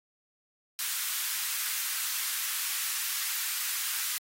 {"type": "high-pass noise", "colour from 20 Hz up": "white", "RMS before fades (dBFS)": -32, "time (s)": [0.79, 4.18], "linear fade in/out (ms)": 0, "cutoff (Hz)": 1200, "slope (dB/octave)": 24, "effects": ["AAC 48 kbps"]}